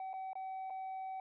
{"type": "tone with dropouts", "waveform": "sine", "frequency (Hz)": 761, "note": "F#5", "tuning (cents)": 48, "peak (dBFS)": -37, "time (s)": [0, 1.2], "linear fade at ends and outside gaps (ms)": 2, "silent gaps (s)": [[0.132, 0.138], [0.332, 0.354], [0.7, 0.704]], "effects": ["tanh soft clip ceiling -39 dBFS"]}